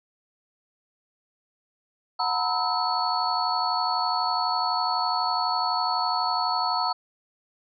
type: tone cluster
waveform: sine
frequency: 731 / 915 / 987 / 1298 / 4414 Hz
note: F#5 / A#5 / B5 / E6 / C#8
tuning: -21 / -32 / -1 / -27 / -8 cents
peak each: -29 dBFS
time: 2.19-6.93 s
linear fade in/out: 10 ms
effects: none